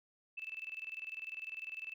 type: tone with tremolo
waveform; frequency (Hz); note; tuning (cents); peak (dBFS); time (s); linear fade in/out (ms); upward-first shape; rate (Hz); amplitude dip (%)
sine; 2637; E7; 0; -39; 0.37-1.94; 10; square; 20; 75
effects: none